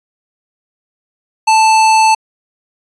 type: tone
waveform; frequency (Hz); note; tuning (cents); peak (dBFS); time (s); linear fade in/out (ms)
square; 880; A5; 0; -7; 1.47-2.15; 10
effects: resampled to 22050 Hz